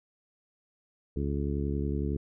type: harmonic tone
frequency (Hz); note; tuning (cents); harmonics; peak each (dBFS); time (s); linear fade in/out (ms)
70.9; C#2; +40; 1 / 2 / 3 / 4 / 5 / 6; -31 / -34 / -36 / -37 / -38 / -39; 1.16-2.17; 5
effects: none